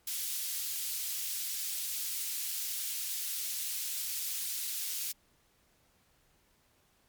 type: high-pass noise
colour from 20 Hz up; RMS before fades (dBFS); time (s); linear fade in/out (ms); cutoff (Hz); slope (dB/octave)
white; -36; 0.07-5.12; 5; 3200; 12
effects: pink hiss -69 dBFS RMS until 7.08 s + MP3 96 kbps

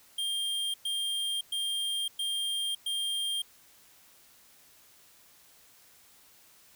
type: tone bursts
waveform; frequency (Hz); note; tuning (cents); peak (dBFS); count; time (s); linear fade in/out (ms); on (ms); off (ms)
square; 3200; G7; +35; -30; 5; 0.18-3.42; 5; 560; 110
effects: white hiss -59 dBFS RMS until 6.75 s

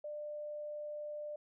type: tone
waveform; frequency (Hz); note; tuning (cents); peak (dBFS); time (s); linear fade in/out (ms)
sine; 596; D5; +25; -40; 0.04-1.36; 5
effects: none

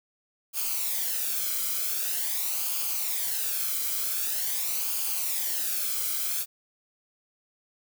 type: noise with flanger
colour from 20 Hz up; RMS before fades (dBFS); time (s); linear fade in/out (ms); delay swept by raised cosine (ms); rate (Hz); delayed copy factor
blue; -29; 0.53-6.46; 50; 0.52 to 1.12; 0.45; -0.6
effects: none

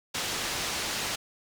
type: low-pass noise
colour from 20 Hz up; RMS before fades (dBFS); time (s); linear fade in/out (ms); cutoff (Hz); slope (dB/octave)
white; -32; 0.14-1.16; 10; 5800; 12
effects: none

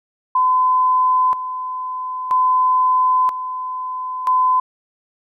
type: tone with tremolo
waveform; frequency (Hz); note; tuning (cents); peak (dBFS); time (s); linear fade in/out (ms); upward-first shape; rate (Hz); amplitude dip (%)
sine; 1017; C6; -50; -12; 0.35-4.6; 5; square; 0.51; 70
effects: none

